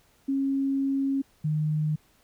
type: tone pair in turn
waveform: sine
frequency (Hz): 272.8 / 153.1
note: C#4 / D#3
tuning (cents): -28 / -28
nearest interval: minor seventh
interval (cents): 1000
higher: first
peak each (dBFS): -23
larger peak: neither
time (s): 0.28-1.22 / 1.44-1.96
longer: first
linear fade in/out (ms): 10
effects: pink hiss -63 dBFS RMS until 2.23 s